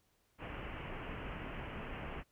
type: low-pass noise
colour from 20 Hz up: pink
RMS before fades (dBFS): -44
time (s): 0.38-2.24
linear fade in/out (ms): 50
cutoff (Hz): 3000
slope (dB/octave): 96
effects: pink hiss -75 dBFS RMS until 2.31 s